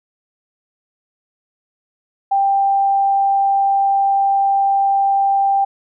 sine tone, 789 Hz, G5, 11 cents sharp, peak -12 dBFS, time 2.31-5.65 s, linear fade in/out 10 ms, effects none

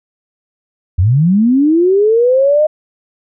sine linear sweep, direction up, 79.9 to 622.3 Hz, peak -7 dBFS, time 0.98-2.67 s, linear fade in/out 10 ms, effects none

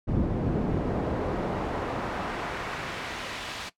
brown noise with band-pass filter sweep, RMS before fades -30 dBFS, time 0.07-3.7 s, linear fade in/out 20 ms, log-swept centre 220 to 3700 Hz, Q 0.76, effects noise-tail reverb RT60 0.1 s tail -17 dB re dry

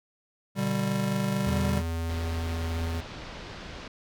square chord, G major, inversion first, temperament just, 122.5 / 147 / 196 Hz, B2 / D3 / G3, -14 / +2 / 0 cents, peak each -33 / -33 / -28 dBFS, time 0.55-1.83 s, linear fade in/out 50 ms
square tone, 82.7 Hz, E2, 6 cents sharp, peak -29 dBFS, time 1.46-3.01 s, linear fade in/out 10 ms
pink low-pass noise, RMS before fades -41 dBFS, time 2.09-3.88 s, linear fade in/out 5 ms, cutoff 5000 Hz, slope 24 dB/octave
effects none

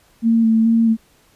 sine tone with vibrato, 225.9 Hz, A3, 46 cents sharp, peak -11 dBFS, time 0.22-0.97 s, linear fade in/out 50 ms, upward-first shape square, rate 2.3 Hz, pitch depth 18 cents each way, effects pink hiss -55 dBFS RMS until 1.35 s + resampled to 32000 Hz

